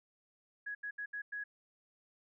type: tone bursts at uneven times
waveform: sine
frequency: 1670 Hz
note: G#6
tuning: 9 cents sharp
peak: -38 dBFS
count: 5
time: 0.66-0.75 / 0.83-0.91 / 0.98-1.06 / 1.13-1.22 / 1.32-1.44 s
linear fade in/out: 10 ms
effects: none